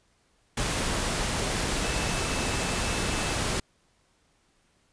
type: tone in noise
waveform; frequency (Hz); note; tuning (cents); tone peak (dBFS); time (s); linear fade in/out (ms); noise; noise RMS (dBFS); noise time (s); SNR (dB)
sine; 2623; E7; -9; -39; 1.83-3.34; 5; pink; -28; 0.57-3.6; -14
effects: pink hiss -67 dBFS RMS until 4.92 s + resampled to 22050 Hz